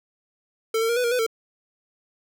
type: tone with pitch steps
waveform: square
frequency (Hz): 446.9 / 453.4 / 469.7 / 496.5 / 470.9 / 499.4 / 450.4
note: A4 / A#4 / A#4 / B4 / A#4 / B4 / A4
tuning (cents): +27 / -48 / +13 / +9 / +18 / +19 / +40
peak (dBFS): -21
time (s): 0.74-1.265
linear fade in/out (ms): 5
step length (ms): 75
effects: none